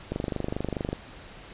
click train, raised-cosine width 2 ms, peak -15 dBFS, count 21, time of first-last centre 0.12-0.93 s, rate 24.7 Hz, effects pink hiss -46 dBFS RMS until 1.53 s + resampled to 8000 Hz

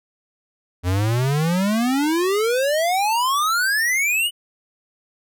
square exponential sweep, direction up, 86.2 to 2999 Hz, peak -18 dBFS, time 0.83-4.31 s, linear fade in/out 50 ms, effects none

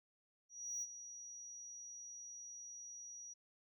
sine tone with ADSR envelope, 5790 Hz, F#8, 38 cents flat, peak -37 dBFS, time 0.49-3.34 s, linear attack 330 ms, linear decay 39 ms, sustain -12 dB, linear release 14 ms, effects tanh soft clip ceiling -37 dBFS

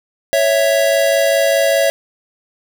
square tone pair together, 554.4 / 659.3 Hz, C#5 / E5, 0 / 0 cents, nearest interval minor third, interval 300 cents, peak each -15 dBFS, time 0.33-1.9 s, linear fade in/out 0 ms, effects none

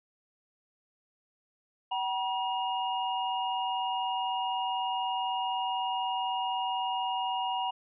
sine tone cluster, 761 / 961 / 2848 Hz, F#5 / B5 / F7, +48 / -48 / +33 cents, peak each -32 / -32 / -37 dBFS, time 1.91-7.71 s, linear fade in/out 10 ms, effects none

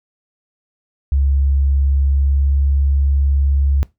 sine tone with pitch glide, 69 to 69.52 Hz, C#2 to C#2, -7 to +6 cents, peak -12 dBFS, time 1.12-3.83 s, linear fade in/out 0 ms, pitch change +13 cents, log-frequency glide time 2.06-2.54 s, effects noise-tail reverb RT60 0.2 s tail -20 dB re dry

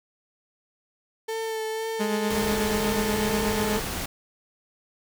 35% pulse tone with vibrato, 443.5 Hz, A4, 14 cents sharp, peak -26 dBFS, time 1.28-3.8 s, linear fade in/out 10 ms, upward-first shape sine, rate 2 Hz, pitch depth 19 cents each way
sawtooth tone with tremolo, 208.3 Hz, G#3, 5 cents sharp, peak -20 dBFS, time 1.99-3.79 s, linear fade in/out 20 ms, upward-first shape sine, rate 8.2 Hz, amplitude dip 40%
pink noise, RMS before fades -31 dBFS, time 2.3-4.06 s, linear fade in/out 5 ms
effects none

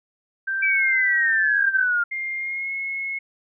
sine tone, 1568 Hz, G6, in tune, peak -22 dBFS, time 0.47-1.84 s, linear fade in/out 10 ms
sine exponential sweep, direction down, 2329 to 1396.9 Hz, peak -18 dBFS, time 0.62-2.04 s, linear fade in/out 10 ms
sine tone with pitch glide, 2114 to 2176 Hz, C7 to C#7, +17 to -33 cents, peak -25 dBFS, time 2.11-3.19 s, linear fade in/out 10 ms, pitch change +50 cents, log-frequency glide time 2.37-2.72 s
effects none

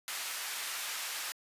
pink high-pass noise, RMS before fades -38 dBFS, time 0.08-1.32 s, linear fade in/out 0 ms, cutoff 1400 Hz, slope 12 dB/octave, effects resampled to 32000 Hz

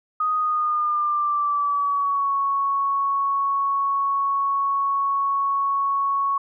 sine tone with pitch glide, 1244.5 to 1108.7 Hz, D#6 to C#6, 0 to 0 cents, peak -19 dBFS, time 0.2-6.38 s, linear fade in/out 5 ms, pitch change -200 cents, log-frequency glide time 0.37-2.33 s, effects none

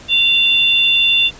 sine tone pair together, 2766 / 3522 Hz, F7 / A7, -17 / +1 cents, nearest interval major third, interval 418 cents, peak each -13 dBFS, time 0.08-1.31 s, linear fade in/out 50 ms, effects pink hiss -39 dBFS RMS until 1.39 s + resampled to 16000 Hz

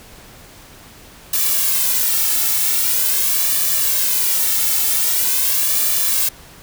blue noise with flanger, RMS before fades -17 dBFS, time 1.33-6.29 s, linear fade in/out 5 ms, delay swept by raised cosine 1.7 to 2.28 ms, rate 0.44 Hz, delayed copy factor +0.75, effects pink hiss -42 dBFS RMS until 6.62 s

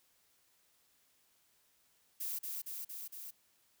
violet noise with echo, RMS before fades -39 dBFS, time 2.2-2.39 s, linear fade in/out 10 ms, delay 230 ms, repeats 4, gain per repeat -2 dB, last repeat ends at 3.31 s, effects white hiss -72 dBFS RMS until 3.8 s

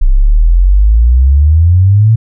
sine exponential sweep, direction up, 30.96 to 115 Hz, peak -3 dBFS, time 0.01-2.16 s, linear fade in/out 10 ms, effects none

